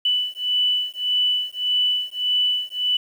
sine beating tone pair, 2978 / 2979.7 Hz, F#7 / F#7, +11 / +12 cents, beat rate 1.7 Hz, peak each -22 dBFS, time 0.05-2.97 s, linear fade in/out 5 ms, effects 8-bit

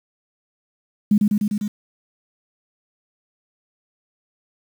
sine tone with echo, 207.7 Hz, G#3, in tune, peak -11 dBFS, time 1.11-1.18 s, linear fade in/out 5 ms, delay 100 ms, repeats 5, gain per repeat -2 dB, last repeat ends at 1.68 s, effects 7-bit

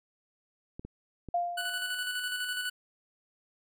clicks, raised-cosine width 3 ms, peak -28 dBFS, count 3, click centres 0.795 / 0.85 / 1.287 s
sine tone with exponential decay, 698.5 Hz, F5, in tune, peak -24 dBFS, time 1.34-2.08 s, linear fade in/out 5 ms, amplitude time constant 160 ms
25% pulse tone with tremolo, 1484 Hz, F#6, 5 cents sharp, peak -27 dBFS, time 1.57-2.7 s, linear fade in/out 10 ms, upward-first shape square, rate 12 Hz, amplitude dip 35%
effects none

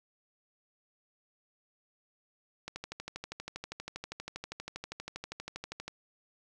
click train, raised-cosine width 0.2 ms, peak -22 dBFS, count 41, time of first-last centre 2.68-5.88 s, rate 12.5 Hz, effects none

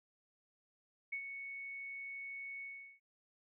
sine tone with ADSR envelope, 2217 Hz, C#7, in tune, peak -36 dBFS, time 1.12-3 s, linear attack 10 ms, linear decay 79 ms, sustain -7 dB, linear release 380 ms, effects none

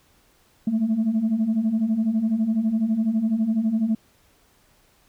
sine beating tone pair, 212.9 / 224.9 Hz, G#3 / A3, +43 / +38 cents, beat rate 12 Hz, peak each -24 / -19 dBFS, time 0.67-3.95 s, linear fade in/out 5 ms, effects tanh soft clip ceiling -15 dBFS + pink hiss -60 dBFS RMS until 5.08 s

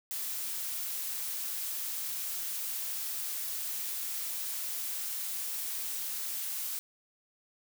blue noise, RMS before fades -36 dBFS, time 0.11-6.79 s, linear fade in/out 0 ms, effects none

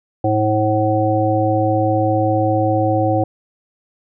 harmonic tone, 107.5 Hz, A2, 40 cents flat, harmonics 1 / 3 / 5 / 7, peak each -19 / -19 / -19 / -19 dBFS, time 0.24-3.24 s, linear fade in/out 5 ms, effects none

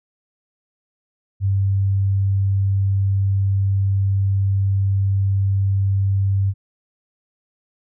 sine tone, 97.9 Hz, G2, 2 cents flat, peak -15 dBFS, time 1.4-6.54 s, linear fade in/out 50 ms, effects none

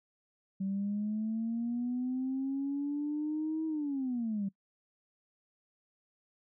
sine linear two-way sweep, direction up then down, 191.3 to 320 to 191.3 Hz, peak -30 dBFS, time 0.6-4.49 s, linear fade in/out 10 ms, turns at 3.66 s, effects noise-tail reverb RT60 0.1 s tail -23 dB re dry + tanh soft clip ceiling -26 dBFS

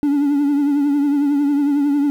triangle tone with vibrato, 286.4 Hz, D4, 43 cents flat, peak -11 dBFS, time 0.03-2.1 s, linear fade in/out 0 ms, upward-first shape triangle, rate 11 Hz, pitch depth 64 cents each way, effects tanh soft clip ceiling -7 dBFS + 8-bit

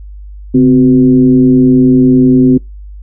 sine tone with frequency modulation, 257 Hz, C4, 31 cents flat, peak -3 dBFS, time 0.54-2.58 s, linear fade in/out 10 ms, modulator 118 Hz, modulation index 0.68, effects noise-tail reverb RT60 0.2 s tail -26 dB re dry + added 50 Hz sine -26 dBFS peak until 3.02 s

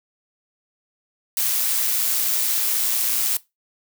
blue noise with amplitude modulation, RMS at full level -20 dBFS, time 1.37-3.37 s, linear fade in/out 2 ms, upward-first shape sine, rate 116 Hz, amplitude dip 30%, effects noise-tail reverb RT60 0.2 s tail -19 dB re dry

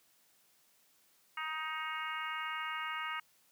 harmonic tone, 313.7 Hz, D#4, 14 cents sharp, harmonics 3 / 4 / 5 / 6 / 7 / 8 / 9, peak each -45 / -40 / -45 / -45 / -43 / -54 / -46 dBFS, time 1.37-3.2 s, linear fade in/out 5 ms, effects white hiss -69 dBFS RMS until 3.51 s + high-pass 100 Hz 12 dB/octave

